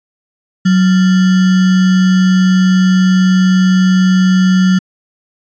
sine tone with sample-and-hold, 185.6 Hz, F#3, 6 cents sharp, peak -6 dBFS, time 0.65-4.79 s, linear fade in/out 10 ms, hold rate 1575 Hz, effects resampled to 16000 Hz

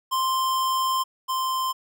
square tone pair in turn, 1046.5 / 1042.2 Hz, C6 / C6, 0 / -7 cents, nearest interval unison, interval 7 cents, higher first, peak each -22 / -24 dBFS, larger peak first, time 0.11-1.04 / 1.28-1.73 s, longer first, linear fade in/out 20 ms, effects none

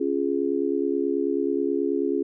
sine chord, Db major, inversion none, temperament just, 277.2 / 346.5 / 415.8 Hz, Db4 / F4 / Ab4, 0 / -14 / +2 cents, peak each -26 dBFS, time 0-2.23 s, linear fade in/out 10 ms, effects none

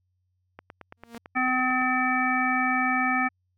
click train, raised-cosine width 0.5 ms, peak -26 dBFS, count 12, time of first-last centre 0.59-1.816 s, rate 8.97 Hz
sawtooth tone with exponential growth, 233.1 Hz, A#3, in tune, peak -32 dBFS, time 0.97-1.18 s, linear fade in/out 5 ms, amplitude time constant 44 ms
harmonic tone, 255.2 Hz, C4, 43 cents flat, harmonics 1 / 3 / 5 / 7 / 9, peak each -28 / -28 / -28 / -28 / -28 dBFS, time 1.35-3.29 s, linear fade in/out 20 ms
effects added 91 Hz sine -70 dBFS peak until 3.57 s

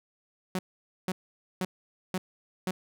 sawtooth tone bursts, 185 Hz, F#3, in tune, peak -24 dBFS, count 5, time 0.55-2.71 s, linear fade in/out 2 ms, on 40 ms, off 490 ms, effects none

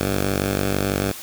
10% pulse ring-modulated tone, 98 Hz, G2, in tune, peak -9 dBFS, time 0-1.12 s, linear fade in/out 10 ms, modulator 23.2 Hz, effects white hiss -36 dBFS RMS until 1.22 s

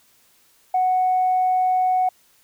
sine tone, 740 Hz, F#5, in tune, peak -15 dBFS, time 0.74-2.09 s, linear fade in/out 5 ms, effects tanh soft clip ceiling -12 dBFS + white hiss -58 dBFS RMS until 2.43 s

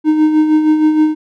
triangle tone with tremolo, 308.9 Hz, D#4, 12 cents flat, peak -4 dBFS, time 0.04-1.15 s, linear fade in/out 50 ms, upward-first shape sine, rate 6.4 Hz, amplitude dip 50%, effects none

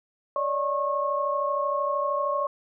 sine tone cluster, 570 / 603 / 1089 Hz, C#5 / D5 / C#6, +48 / +46 / -31 cents, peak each -28 / -31 / -26 dBFS, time 0.36-2.47 s, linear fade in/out 2 ms, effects none

